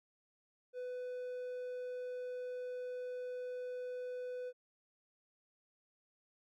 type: tone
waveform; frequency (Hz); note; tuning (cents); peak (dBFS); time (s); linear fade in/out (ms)
triangle; 499; B4; +18; -38; 0.73-4.53; 50
effects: none